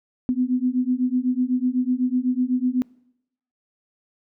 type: beating tone pair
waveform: sine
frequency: 247.9 / 255.9 Hz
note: B3 / C4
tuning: +7 / -38 cents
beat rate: 8 Hz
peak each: -22 dBFS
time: 0.29-2.82 s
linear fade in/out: 0 ms
effects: noise-tail reverb RT60 0.8 s tail -24 dB re dry